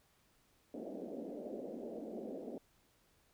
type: band-pass noise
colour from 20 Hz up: pink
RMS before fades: -45 dBFS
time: 0.74-2.58 s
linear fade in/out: 2 ms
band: 210 to 640 Hz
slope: 48 dB/octave
effects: pink hiss -72 dBFS RMS until 3.33 s